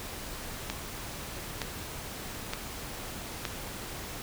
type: click train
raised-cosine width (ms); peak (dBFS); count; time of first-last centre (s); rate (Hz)
0.2; -14; 4; 0.7-3.452; 1.09
effects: pink hiss -40 dBFS RMS until 4.22 s